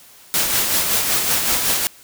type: noise with tremolo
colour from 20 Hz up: white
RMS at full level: -17 dBFS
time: 0.34-1.87 s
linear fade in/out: 0 ms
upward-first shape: sine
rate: 5.3 Hz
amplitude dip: 40%
effects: white hiss -46 dBFS RMS until 2.03 s